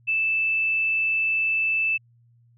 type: tone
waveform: sine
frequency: 2637 Hz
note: E7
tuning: in tune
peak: -20 dBFS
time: 0.07-1.98 s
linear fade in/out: 20 ms
effects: added 118 Hz sine -55 dBFS peak until 2.57 s